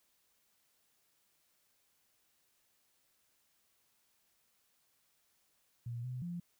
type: tone with pitch steps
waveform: sine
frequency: 118.7 / 126.2 / 173.8 Hz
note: A#2 / B2 / F3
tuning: +32 / +38 / -8 cents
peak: -38 dBFS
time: 5.86-6.4 s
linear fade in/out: 5 ms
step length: 180 ms
effects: white hiss -75 dBFS RMS until 6.59 s